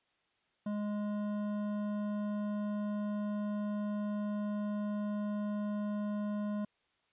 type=tone with hard clipping; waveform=sine; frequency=207.7 Hz; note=G#3; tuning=in tune; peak=-35 dBFS; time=0.66-6.65 s; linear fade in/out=5 ms; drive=11 dB; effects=white hiss -75 dBFS RMS until 7.12 s + resampled to 8000 Hz